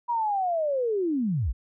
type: linear sweep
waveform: sine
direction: down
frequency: 971 to 41.2 Hz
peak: -23 dBFS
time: 0.08-1.53 s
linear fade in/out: 20 ms
effects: none